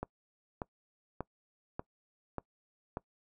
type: click train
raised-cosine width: 1 ms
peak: -22 dBFS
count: 6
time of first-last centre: 0.03-2.971 s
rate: 1.7 Hz
effects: noise-tail reverb RT60 0.1 s tail -23 dB re dry